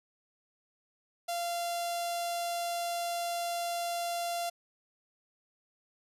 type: tone with notch filter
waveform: sawtooth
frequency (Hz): 690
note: F5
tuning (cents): -21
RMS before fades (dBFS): -34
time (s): 1.28-4.5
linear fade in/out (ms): 10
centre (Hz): 1700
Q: 0.92
effects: resampled to 32000 Hz